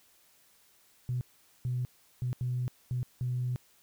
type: tone bursts at uneven times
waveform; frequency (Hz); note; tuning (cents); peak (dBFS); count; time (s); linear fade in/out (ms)
sine; 124.7; B2; +17; -28; 6; 1.09-1.21 / 1.65-1.85 / 2.22-2.33 / 2.41-2.68 / 2.91-3.03 / 3.21-3.56; 0
effects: tanh soft clip ceiling -24 dBFS + white hiss -64 dBFS RMS until 3.82 s